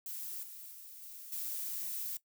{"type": "noise with level steps", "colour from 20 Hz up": "violet", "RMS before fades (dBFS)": [-42, -49, -51, -49, -39], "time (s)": [0.06, 2.17], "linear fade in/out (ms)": 2, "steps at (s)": [0.43, 0.72, 1.02, 1.32], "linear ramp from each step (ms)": 2, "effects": ["noise-tail reverb RT60 0.1 s tail -18 dB re dry"]}